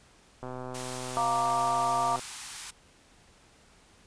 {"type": "click train", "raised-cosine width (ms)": 1, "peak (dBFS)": -25, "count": 225, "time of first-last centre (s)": [0.43, 2.194], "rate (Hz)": 127}
{"type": "high-pass noise", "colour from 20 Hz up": "white", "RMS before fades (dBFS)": -39, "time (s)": [0.74, 2.71], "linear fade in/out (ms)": 10, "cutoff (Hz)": 760, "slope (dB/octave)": 96}
{"type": "chord", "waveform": "sine", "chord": "Bb major", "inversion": "second", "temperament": "equal", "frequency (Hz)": [698.5, 932.3, 1174.7], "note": ["F5", "Bb5", "D6"], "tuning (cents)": [0, 0, 0], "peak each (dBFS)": -29, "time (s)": [1.17, 2.16], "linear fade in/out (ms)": 0}
{"effects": ["pink hiss -59 dBFS RMS until 4.06 s", "resampled to 22050 Hz"]}